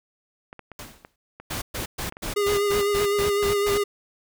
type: clicks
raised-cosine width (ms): 0.5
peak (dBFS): -25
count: 10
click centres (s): 0.529 / 0.593 / 0.717 / 1.049 / 1.4 / 2.067 / 2.124 / 2.169 / 2.586 / 2.829
type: noise with exponential decay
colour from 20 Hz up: pink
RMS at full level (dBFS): -35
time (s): 0.79-1.16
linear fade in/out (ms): 2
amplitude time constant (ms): 80
type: noise bursts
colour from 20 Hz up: pink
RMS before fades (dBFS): -30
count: 10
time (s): 1.5-3.78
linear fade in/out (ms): 10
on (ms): 120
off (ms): 120
type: tone with vibrato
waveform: square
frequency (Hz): 407.1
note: G#4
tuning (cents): -35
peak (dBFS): -21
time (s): 2.36-3.84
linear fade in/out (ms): 10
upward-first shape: sine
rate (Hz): 7.9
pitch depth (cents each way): 27
effects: none